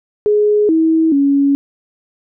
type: tone with pitch steps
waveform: sine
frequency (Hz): 418.5 / 322.2 / 279.9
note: G#4 / E4 / C#4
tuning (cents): +13 / -39 / +17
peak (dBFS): -9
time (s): 0.26-1.55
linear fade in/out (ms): 0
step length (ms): 430
effects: none